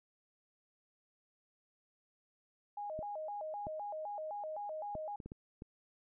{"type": "tone with vibrato", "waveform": "sine", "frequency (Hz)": 716, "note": "F5", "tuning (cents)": 43, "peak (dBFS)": -39, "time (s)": [2.77, 5.16], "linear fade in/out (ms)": 5, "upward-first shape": "square", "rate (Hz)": 3.9, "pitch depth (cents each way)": 240}
{"type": "clicks", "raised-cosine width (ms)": 3, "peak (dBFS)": -33, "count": 7, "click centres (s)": [2.991, 3.669, 4.953, 5.202, 5.26, 5.319, 5.621]}
{"effects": []}